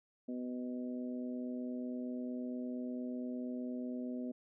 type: harmonic tone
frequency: 124.5 Hz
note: B2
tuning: 14 cents sharp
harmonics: 2 / 3 / 4 / 5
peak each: -38 / -49 / -50 / -50 dBFS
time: 0.28-4.32 s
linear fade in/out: 10 ms
effects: none